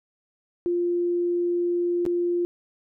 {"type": "tone with dropouts", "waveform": "sine", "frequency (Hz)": 349.2, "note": "F4", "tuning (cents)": 0, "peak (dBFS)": -21, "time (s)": [0.66, 2.45], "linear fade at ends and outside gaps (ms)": 0, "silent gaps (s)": [2.053, 2.063], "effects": []}